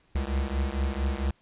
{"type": "beating tone pair", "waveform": "square", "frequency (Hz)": [66.2, 70.6], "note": ["C2", "C#2"], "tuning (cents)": [21, 32], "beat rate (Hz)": 4.4, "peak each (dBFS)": [-29, -30], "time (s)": [0.15, 1.31], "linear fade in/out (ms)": 5, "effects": ["pink hiss -65 dBFS RMS until 1.41 s", "resampled to 8000 Hz"]}